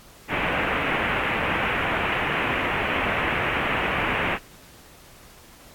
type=low-pass noise; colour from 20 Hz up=white; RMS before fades=-25 dBFS; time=0.28-4.39 s; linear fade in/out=50 ms; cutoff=2700 Hz; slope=48 dB/octave; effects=pink hiss -49 dBFS RMS until 5.74 s + AAC 64 kbps